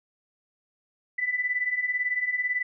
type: beating tone pair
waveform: sine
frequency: 1975.5 / 1993.5 Hz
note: B6 / B6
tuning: 0 / +16 cents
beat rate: 18 Hz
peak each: -30 / -26 dBFS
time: 1.18-2.63 s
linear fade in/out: 10 ms
effects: none